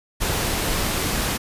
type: noise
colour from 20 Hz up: pink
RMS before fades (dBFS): -23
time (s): 0.2-1.38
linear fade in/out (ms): 20
effects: resampled to 32000 Hz